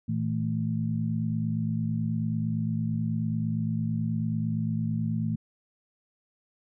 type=tone cluster; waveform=sine; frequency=113.2 / 162.2 / 221.2 Hz; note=A2 / E3 / A3; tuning=+50 / -28 / +9 cents; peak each=-30 dBFS; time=0.08-5.36 s; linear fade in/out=10 ms; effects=none